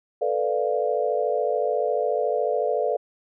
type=chord; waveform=sine; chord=B half-diminished seventh; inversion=third; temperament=equal; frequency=440 / 493.9 / 587.3 / 698.5 Hz; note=A4 / B4 / D5 / F5; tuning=0 / 0 / 0 / 0 cents; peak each=-26 / -26 / -26 / -28 dBFS; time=0.21-2.97 s; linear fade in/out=10 ms; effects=none